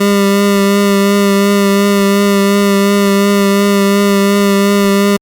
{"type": "tone with vibrato", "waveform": "25% pulse", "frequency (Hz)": 200, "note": "G3", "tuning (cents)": 35, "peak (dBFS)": -4, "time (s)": [0, 5.17], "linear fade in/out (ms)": 10, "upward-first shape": "triangle", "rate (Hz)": 2.8, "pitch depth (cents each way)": 21, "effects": ["Opus 48 kbps"]}